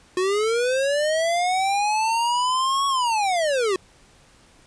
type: linear two-way sweep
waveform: square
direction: up then down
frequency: 360 to 1117 to 360 Hz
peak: -20 dBFS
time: 0.17-3.76 s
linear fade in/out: 2 ms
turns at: 2.87 s
effects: pink hiss -54 dBFS RMS until 4.66 s + resampled to 22050 Hz